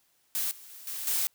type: noise with level steps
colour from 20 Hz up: blue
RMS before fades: -30 / -49 / -47 / -36 / -28 dBFS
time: 0.35-1.27 s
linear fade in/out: 0 ms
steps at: 0.51 / 0.7 / 0.87 / 1.07 s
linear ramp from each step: 2 ms
effects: white hiss -69 dBFS RMS until 1.34 s